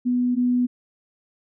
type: tone pair in turn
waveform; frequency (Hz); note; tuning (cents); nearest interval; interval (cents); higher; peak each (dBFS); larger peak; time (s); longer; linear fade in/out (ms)
sine; 246.9 / 246.9; B3 / B3; 0 / 0; unison; 0; neither; -18 / -17; second; 0.05-0.36 / 0.36-0.67; neither; 20
effects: none